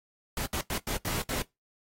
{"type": "noise bursts at uneven times", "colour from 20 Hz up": "pink", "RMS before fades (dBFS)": -32, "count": 6, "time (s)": [[0.37, 0.46], [0.53, 0.61], [0.7, 0.78], [0.87, 0.97], [1.05, 1.22], [1.29, 1.42]], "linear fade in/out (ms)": 2, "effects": ["noise-tail reverb RT60 0.2 s tail -22 dB re dry", "AAC 48 kbps"]}